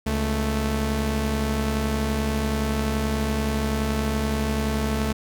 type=tone pair together; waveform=sawtooth; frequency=69.3 / 219.6 Hz; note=C#2 / A3; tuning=0 / -3 cents; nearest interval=octave + minor sixth; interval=1997 cents; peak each=-21 dBFS; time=0.06-5.13 s; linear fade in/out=10 ms; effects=none